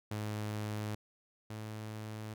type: tone pair in turn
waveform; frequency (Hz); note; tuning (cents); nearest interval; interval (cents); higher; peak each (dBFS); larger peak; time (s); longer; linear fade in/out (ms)
sawtooth; 106.1 / 108.14; G#2 / A2; +38 / -30; unison; 32; second; -32 / -37; first; 0.11-0.95 / 1.5-2.34; neither; 5
effects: none